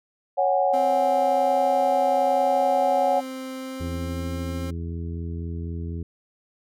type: chord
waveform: sine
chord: C# suspended fourth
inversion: none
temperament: equal with one note detuned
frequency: 554.4 / 740 / 821.1 Hz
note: C#5 / F#5 / G#5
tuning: 0 / 0 / -20 cents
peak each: -22 / -21 / -26 dBFS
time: 0.37-3.21 s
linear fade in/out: 20 ms
type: tone with pitch glide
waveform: 30% pulse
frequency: 261.6 to 265.4 Hz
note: C4 to C4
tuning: 0 to +25 cents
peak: -29 dBFS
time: 0.73-4.71 s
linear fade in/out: 10 ms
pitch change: +25 cents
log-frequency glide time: 3.56-4.28 s
type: harmonic tone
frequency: 84 Hz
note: E2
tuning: 33 cents sharp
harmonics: 1 / 2 / 3 / 4 / 5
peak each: -29 / -35 / -39 / -41 / -43 dBFS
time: 3.8-6.03 s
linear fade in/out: 5 ms
effects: none